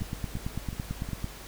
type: two click trains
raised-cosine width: 5 ms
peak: -24 / -19 dBFS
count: 4 / 12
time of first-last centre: 0.01-1.089 / 0.02-1.244 s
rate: 2.78 / 8.99 Hz
effects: added 50 Hz sine -44 dBFS peak until 1.47 s + pink hiss -45 dBFS RMS until 1.47 s

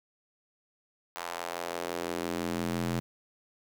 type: tone with high-pass filter sweep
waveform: square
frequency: 42.92 Hz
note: F1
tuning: 29 cents flat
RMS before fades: -34 dBFS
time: 1.16-3 s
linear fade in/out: 0 ms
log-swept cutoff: 910 to 150 Hz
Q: 1.4
effects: 9-bit

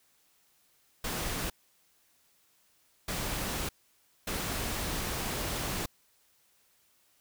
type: noise bursts at uneven times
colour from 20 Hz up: pink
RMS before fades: -34 dBFS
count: 3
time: 1.04-1.5 / 3.08-3.69 / 4.27-5.86 s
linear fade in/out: 5 ms
effects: white hiss -68 dBFS RMS until 7.2 s

